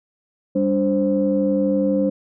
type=tone cluster; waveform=sine; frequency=198 / 290.1 / 524 Hz; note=G3 / D4 / C5; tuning=+18 / -21 / +2 cents; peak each=-20 dBFS; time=0.55-2.1 s; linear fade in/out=10 ms; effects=tanh soft clip ceiling -7 dBFS